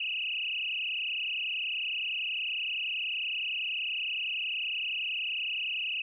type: tone with frequency modulation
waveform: sine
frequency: 2727 Hz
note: F7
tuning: 42 cents flat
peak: -30 dBFS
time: 0-6.02 s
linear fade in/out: 5 ms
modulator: 30.7 Hz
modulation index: 6.8
effects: none